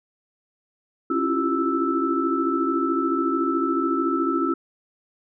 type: tone cluster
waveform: sine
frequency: 272.8 / 328.3 / 342.1 / 386.6 / 1318 Hz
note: C#4 / E4 / F4 / G4 / E6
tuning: -28 / -7 / -36 / -24 / -1 cents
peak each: -25 / -29 / -25 / -31 / -25 dBFS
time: 1.1-4.54 s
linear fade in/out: 5 ms
effects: none